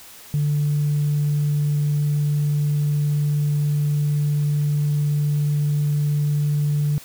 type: tone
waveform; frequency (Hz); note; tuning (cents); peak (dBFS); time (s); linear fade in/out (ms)
sine; 146.83; D3; 0; -16; 0.34-6.98; 0
effects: tanh soft clip ceiling -14 dBFS + white hiss -43 dBFS RMS until 7.04 s